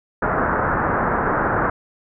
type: low-pass noise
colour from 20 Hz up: white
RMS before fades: -20 dBFS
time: 0.22-1.7 s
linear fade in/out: 5 ms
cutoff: 1600 Hz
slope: 48 dB/octave
effects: none